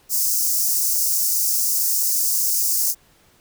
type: high-pass noise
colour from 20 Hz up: white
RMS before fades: -20 dBFS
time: 0.09-2.95 s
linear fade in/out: 50 ms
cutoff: 5100 Hz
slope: 48 dB/octave
effects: pink hiss -56 dBFS RMS until 3.4 s